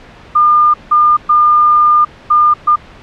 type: tone bursts at uneven times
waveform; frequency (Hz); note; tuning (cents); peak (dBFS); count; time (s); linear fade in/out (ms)
sine; 1207; D6; +47; -5; 5; 0.35-0.74 / 0.91-1.17 / 1.29-2.05 / 2.3-2.54 / 2.67-2.76; 10
effects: pink hiss -37 dBFS RMS until 3.02 s + low-pass 3000 Hz 12 dB/octave